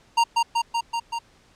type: tone with echo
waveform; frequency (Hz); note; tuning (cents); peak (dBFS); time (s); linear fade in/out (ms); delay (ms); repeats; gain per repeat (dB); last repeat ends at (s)
square; 930; A#5; -4; -16; 0.17-0.24; 10; 190; 5; -2; 1.19
effects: pink hiss -57 dBFS RMS until 1.55 s + low-pass 7000 Hz 12 dB/octave